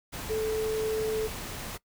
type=tone in noise; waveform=sine; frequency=436.9 Hz; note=A4; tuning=12 cents flat; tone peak=-26 dBFS; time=0.29-1.28 s; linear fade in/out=20 ms; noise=pink; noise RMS=-38 dBFS; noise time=0.12-1.78 s; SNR=+9 dB; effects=noise-tail reverb RT60 0.1 s tail -20 dB re dry

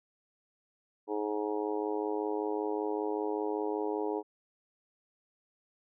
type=harmonic tone; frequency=105.2 Hz; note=G#2; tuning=23 cents sharp; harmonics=3 / 4 / 5 / 6 / 7 / 8 / 9; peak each=-36 / -33 / -41 / -48 / -43 / -41 / -42 dBFS; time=1.07-4.23 s; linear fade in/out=50 ms; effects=none

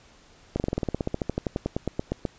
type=slowing click train; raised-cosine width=2 ms; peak=-12 dBFS; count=23; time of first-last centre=0.56-2.252 s; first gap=39 ms; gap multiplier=1.06; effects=pink hiss -55 dBFS RMS until 2.38 s + resampled to 16000 Hz

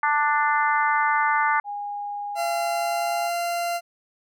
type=harmonic tone; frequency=295 Hz; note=D4; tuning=8 cents sharp; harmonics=3 / 4 / 5 / 6 / 7; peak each=-22 / -24 / -26 / -28 / -29 dBFS; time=0.03-1.6 s; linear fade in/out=2 ms
type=tone; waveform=sine; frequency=819 Hz; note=G#5; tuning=24 cents flat; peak=-28 dBFS; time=1.64-3.31 s; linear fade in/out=50 ms
type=tone with pitch glide; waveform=40% pulse; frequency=685 to 690.6 Hz; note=F5 to F5; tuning=-34 to -20 cents; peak=-23 dBFS; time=2.35-3.81 s; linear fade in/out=50 ms; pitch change=+14 cents; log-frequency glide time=2.47-3.18 s
effects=none

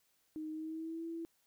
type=tone with pitch glide; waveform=sine; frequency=311.1 to 331.5 Hz; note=D#4 to E4; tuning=0 to +10 cents; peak=-39 dBFS; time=0.36-1.25 s; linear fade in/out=0 ms; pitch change=+110 cents; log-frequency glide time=0.5-1.06 s; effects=white hiss -75 dBFS RMS until 1.46 s

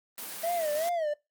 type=high-pass noise; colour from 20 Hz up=white; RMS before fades=-39 dBFS; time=0.18-0.89 s; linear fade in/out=0 ms; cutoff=160 Hz; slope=48 dB/octave
type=tone with vibrato; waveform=triangle; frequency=644 Hz; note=E5; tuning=41 cents flat; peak=-25 dBFS; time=0.43-1.14 s; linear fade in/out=10 ms; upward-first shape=sine; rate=2.6 Hz; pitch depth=150 cents each way
effects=noise-tail reverb RT60 0.2 s tail -20 dB re dry + Opus 24 kbps

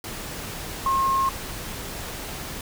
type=tone in noise; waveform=sine; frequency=1073 Hz; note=C6; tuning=43 cents sharp; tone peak=-19 dBFS; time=0.86-1.29 s; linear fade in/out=2 ms; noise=pink; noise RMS=-34 dBFS; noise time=0.04-2.61 s; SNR=+12 dB; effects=none

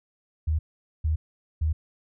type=tone bursts; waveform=sine; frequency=78.1 Hz; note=D#2; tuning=7 cents sharp; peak=-21 dBFS; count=3; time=0.47-1.73 s; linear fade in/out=10 ms; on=120 ms; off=450 ms; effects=none

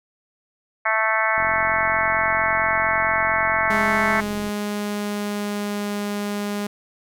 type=harmonic tone; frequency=220 Hz; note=A3; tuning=in tune; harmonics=3 / 4 / 5 / 6 / 7 / 8 / 9 / 10; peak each=-26 / -26 / -26 / -26 / -26 / -26 / -26 / -26 dBFS; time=0.85-4.21 s; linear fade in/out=10 ms
type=click train; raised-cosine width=3 ms; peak=-24 dBFS; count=139; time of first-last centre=1.38-4.488 s; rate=44.4 Hz
type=tone with pitch glide; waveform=sawtooth; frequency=207.7 to 205.1 Hz; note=G#3 to G#3; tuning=0 to -21 cents; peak=-20 dBFS; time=3.7-6.67 s; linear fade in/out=5 ms; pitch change=-21 cents; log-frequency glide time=4.09-5.97 s
effects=none

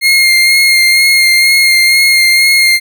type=tone with vibrato; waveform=30% pulse; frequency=2131 Hz; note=C7; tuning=31 cents sharp; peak=-3 dBFS; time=0.01-2.8 s; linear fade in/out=50 ms; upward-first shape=sine; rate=2.1 Hz; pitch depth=21 cents each way; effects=none

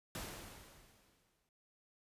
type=noise with exponential decay; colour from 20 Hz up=pink; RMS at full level=-43 dBFS; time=0.15-1.49 s; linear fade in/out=1 ms; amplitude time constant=290 ms; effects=resampled to 32000 Hz

